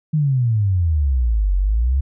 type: exponential two-way sweep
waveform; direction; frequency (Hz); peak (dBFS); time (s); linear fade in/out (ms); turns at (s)
sine; down then up; 158.8 to 45.35 to 70.4; -14; 0.13-2.01; 10; 1.56
effects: none